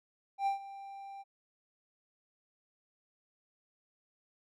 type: tone with ADSR envelope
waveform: triangle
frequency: 789 Hz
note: G5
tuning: 11 cents sharp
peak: -25 dBFS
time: 0.38-1.24 s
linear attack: 85 ms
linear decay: 120 ms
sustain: -17 dB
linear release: 31 ms
effects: none